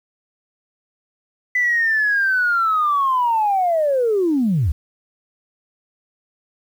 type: linear sweep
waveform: sine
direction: down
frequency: 2005 to 61.74 Hz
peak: -14 dBFS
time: 1.55-4.72 s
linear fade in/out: 5 ms
effects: tanh soft clip ceiling -10 dBFS + 8-bit